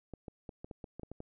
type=clicks; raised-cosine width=2 ms; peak=-30 dBFS; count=10; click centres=0.137 / 0.282 / 0.492 / 0.645 / 0.712 / 0.842 / 0.996 / 1.033 / 1.116 / 1.204 s; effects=none